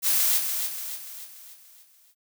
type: noise with echo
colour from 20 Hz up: blue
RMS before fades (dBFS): -22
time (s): 0.02-0.41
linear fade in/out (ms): 50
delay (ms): 290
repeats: 6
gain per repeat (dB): -6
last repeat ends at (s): 2.15
effects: none